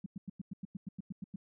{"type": "tone bursts", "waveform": "sine", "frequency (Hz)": 190.9, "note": "G3", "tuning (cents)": -46, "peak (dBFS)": -37, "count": 12, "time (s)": [0.04, 1.36], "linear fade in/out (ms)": 5, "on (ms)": 22, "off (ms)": 96, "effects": []}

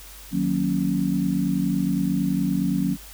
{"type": "chord", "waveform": "sine", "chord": "D# minor seventh", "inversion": "none", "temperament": "equal", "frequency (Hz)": [155.56, 185, 233.1, 277.2], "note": ["D#3", "F#3", "A#3", "C#4"], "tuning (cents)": [0, 0, 0, 0], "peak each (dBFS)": [-29, -23, -28, -25], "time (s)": [0.31, 2.97], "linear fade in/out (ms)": 50, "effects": ["added 50 Hz sine -44 dBFS peak until 3.13 s", "white hiss -44 dBFS RMS until 3.13 s"]}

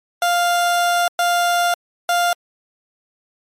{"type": "tone bursts at uneven times", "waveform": "30% pulse", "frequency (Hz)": 699, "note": "F5", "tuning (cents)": 1, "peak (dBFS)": -12, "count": 3, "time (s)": [[0.22, 1.08], [1.19, 1.74], [2.09, 2.33]], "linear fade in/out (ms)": 2, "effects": ["MP3 64 kbps"]}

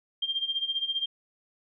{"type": "tone with tremolo", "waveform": "sine", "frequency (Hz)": 3188, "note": "G7", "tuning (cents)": 28, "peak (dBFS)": -24, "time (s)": [0.22, 1.06], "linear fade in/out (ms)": 5, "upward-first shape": "sine", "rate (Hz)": 15, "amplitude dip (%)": 80, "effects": []}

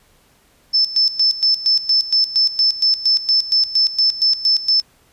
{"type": "tone with tremolo", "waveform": "sine", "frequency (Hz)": 5274, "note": "E8", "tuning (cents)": 0, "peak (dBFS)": -11, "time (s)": [0.73, 4.82], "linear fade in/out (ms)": 20, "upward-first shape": "square", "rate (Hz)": 4.3, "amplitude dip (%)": 80, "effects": ["pink hiss -55 dBFS RMS until 5.12 s", "resampled to 32000 Hz"]}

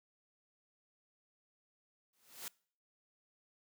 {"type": "noise with exponential growth", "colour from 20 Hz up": "white", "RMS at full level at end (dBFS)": -41, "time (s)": [2.13, 2.48], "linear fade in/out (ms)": 2, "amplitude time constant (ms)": 74, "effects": ["noise-tail reverb RT60 0.5 s tail -24 dB re dry", "high-pass 100 Hz 12 dB/octave"]}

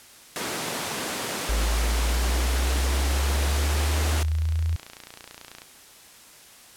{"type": "high-pass noise", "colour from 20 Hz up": "pink", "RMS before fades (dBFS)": -30, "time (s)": [0.36, 4.23], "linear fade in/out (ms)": 0, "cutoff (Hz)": 210, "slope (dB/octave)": 12}
{"type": "linear sweep", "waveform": "sine", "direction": "up", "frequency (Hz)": [53.4, 82.41], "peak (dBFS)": -21, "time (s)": [1.49, 4.76], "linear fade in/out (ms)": 5}
{"type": "click train", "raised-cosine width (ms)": 0.2, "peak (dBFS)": -23, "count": 69, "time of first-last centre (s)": [3.29, 5.619], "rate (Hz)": 29.2}
{"effects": ["white hiss -49 dBFS RMS until 6.76 s", "low-pass 12000 Hz 12 dB/octave"]}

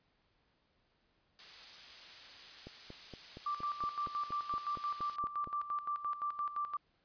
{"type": "noise", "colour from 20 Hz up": "blue", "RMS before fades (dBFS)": -45, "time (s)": [1.39, 5.16], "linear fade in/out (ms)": 0}
{"type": "click train", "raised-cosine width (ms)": 2, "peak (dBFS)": -34, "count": 13, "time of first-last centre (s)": [2.67, 5.474], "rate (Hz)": 4.28}
{"type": "tone with tremolo", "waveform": "sine", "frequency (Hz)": 1174.7, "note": "D6", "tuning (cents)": 0, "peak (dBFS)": -33, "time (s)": [3.46, 6.77], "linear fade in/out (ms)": 5, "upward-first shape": "square", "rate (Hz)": 5.8, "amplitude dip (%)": 70}
{"effects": ["pink hiss -75 dBFS RMS until 7.04 s", "resampled to 11025 Hz"]}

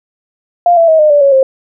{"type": "tone with pitch steps", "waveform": "sine", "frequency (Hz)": [698.5, 667.3, 637.6, 609.1, 582, 556, 531.2], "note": ["F5", "E5", "D#5", "D#5", "D5", "C#5", "C5"], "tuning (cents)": [0, 21, 42, -37, -16, 5, 26], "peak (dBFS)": -4, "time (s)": [0.66, 1.43], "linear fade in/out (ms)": 2, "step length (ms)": 110, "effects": []}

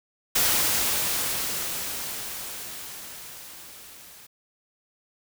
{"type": "noise with level ramp", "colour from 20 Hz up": "white", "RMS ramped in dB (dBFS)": [-21, -48], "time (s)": [0.35, 4.27], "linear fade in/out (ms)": 10, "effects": []}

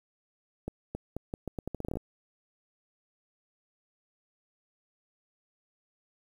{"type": "accelerating click train", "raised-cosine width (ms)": 2, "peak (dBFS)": -21, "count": 15, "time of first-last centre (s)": [0.68, 1.971], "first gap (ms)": 270, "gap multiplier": 0.8, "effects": ["9-bit"]}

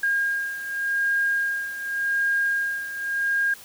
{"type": "beating tone pair", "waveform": "sine", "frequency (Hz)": [1618, 1618.87], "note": ["G#6", "G#6"], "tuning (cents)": [-46, -45], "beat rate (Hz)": 0.87, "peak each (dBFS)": [-23, -28], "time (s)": [0.03, 3.54], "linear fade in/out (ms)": 5, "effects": ["white hiss -45 dBFS RMS until 3.64 s"]}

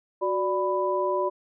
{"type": "tone cluster", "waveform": "sine", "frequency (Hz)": [369.9, 586, 992], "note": ["F#4", "D5", "B5"], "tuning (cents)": [0, -4, 7], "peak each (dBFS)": -27, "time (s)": [0.21, 1.3], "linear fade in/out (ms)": 20, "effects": []}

